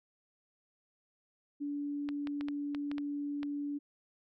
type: tone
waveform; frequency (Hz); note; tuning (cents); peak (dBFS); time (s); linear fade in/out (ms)
sine; 288.3; D4; -32; -34; 1.6-3.79; 20
type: clicks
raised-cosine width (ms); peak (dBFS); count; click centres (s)
0.3; -27; 8; 2.089 / 2.272 / 2.41 / 2.485 / 2.748 / 2.915 / 2.982 / 3.431
effects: none